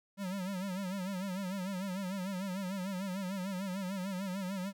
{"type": "tone with vibrato", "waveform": "square", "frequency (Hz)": 190, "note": "F#3", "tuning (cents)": 46, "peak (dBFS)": -36, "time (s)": [0.17, 4.73], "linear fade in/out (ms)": 50, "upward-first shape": "sine", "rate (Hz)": 6.7, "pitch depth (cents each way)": 100, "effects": []}